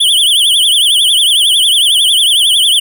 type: tone with vibrato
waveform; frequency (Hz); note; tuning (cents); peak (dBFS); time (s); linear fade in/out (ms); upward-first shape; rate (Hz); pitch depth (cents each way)
square; 3215; G7; +43; -7; 0-2.8; 10; triangle; 11; 190
effects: none